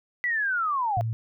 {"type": "linear sweep", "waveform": "sine", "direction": "down", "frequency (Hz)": [1990, 672], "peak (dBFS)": -23, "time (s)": [0.24, 1.01], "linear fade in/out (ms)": 0}
{"type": "tone", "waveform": "sine", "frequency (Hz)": 112.9, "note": "A2", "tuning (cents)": 45, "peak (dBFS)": -25, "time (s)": [0.97, 1.13], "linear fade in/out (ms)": 0}
{"effects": []}